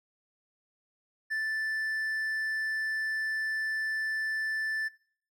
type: tone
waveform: triangle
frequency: 1760 Hz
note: A6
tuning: in tune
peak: -27 dBFS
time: 1.3-4.89 s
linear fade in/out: 20 ms
effects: noise-tail reverb RT60 0.5 s tail -20 dB re dry